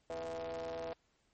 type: ring-modulated tone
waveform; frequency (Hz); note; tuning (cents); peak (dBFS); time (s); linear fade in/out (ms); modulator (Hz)
45% pulse; 84.1; E2; +35; -36; 0.1-0.93; 0; 578
effects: pink hiss -75 dBFS RMS until 1.33 s + MP3 32 kbps